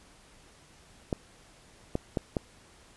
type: clicks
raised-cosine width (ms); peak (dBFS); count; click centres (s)
2; -14; 4; 1.128 / 1.954 / 2.172 / 2.368
effects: pink hiss -57 dBFS RMS until 2.96 s + resampled to 24000 Hz